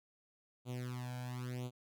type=tone with flanger; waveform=sawtooth; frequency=124.6 Hz; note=B2; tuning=16 cents sharp; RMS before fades=-42 dBFS; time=0.65-1.71 s; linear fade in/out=50 ms; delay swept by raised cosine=0.28 to 1.28 ms; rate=0.97 Hz; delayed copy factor=+0.9; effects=none